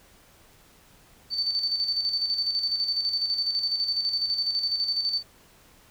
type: tone with tremolo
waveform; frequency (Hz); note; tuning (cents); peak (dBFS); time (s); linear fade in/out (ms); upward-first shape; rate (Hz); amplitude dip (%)
sine; 4546; C#8; +43; -22; 1.3-5.23; 50; square; 12; 50
effects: pink hiss -56 dBFS RMS until 5.9 s